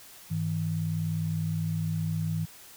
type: tone pair together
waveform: sine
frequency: 101.2 / 160.8 Hz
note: G#2 / E3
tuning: -44 / -43 cents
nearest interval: minor sixth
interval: 801 cents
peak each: -32 / -28 dBFS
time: 0.3-2.46 s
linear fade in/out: 20 ms
effects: white hiss -50 dBFS RMS until 2.76 s